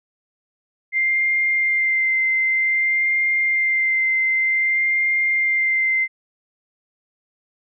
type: tone with vibrato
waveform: sine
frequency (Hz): 2093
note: C7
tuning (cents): 0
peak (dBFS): -16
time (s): 0.92-6.08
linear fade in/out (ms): 50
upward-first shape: sine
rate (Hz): 0.53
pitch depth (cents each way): 14
effects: none